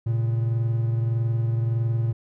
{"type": "tone pair together", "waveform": "triangle", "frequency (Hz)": [114.36, 136], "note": ["A#2", "C#3"], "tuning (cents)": [-33, -33], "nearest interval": "minor third", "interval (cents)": 300, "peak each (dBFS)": [-19, -29], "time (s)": [0.06, 2.13], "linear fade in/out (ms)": 10, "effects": []}